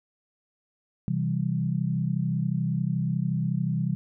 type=chord; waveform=sine; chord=C major; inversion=none; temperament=equal; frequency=130.81 / 164.81 / 196 Hz; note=C3 / E3 / G3; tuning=0 / 0 / 0 cents; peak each=-28 / -27 / -30 dBFS; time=1.08-3.95 s; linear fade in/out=0 ms; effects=none